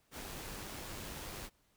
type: noise with amplitude modulation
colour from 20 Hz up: pink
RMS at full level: -44 dBFS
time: 0.11-1.5 s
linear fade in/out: 50 ms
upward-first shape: sine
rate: 101 Hz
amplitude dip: 25%
effects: pink hiss -73 dBFS RMS until 1.76 s